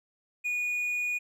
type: tone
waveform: triangle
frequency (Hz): 2455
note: D#7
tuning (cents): -24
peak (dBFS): -26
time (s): 0.44-1.19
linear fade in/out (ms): 20
effects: none